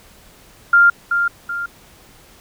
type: tone with echo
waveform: sine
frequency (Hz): 1396.9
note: F6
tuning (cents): 0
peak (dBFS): -7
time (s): 0.73-0.9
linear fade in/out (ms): 5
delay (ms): 380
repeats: 2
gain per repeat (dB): -7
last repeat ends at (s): 1.66
effects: pink hiss -47 dBFS RMS until 2.4 s